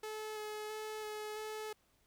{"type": "tone with vibrato", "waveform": "sawtooth", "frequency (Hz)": 428.6, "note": "A4", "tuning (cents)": -45, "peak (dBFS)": -37, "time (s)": [0.03, 1.73], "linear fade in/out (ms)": 5, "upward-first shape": "square", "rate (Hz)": 1.5, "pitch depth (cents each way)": 12, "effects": ["pink hiss -73 dBFS RMS until 2.06 s"]}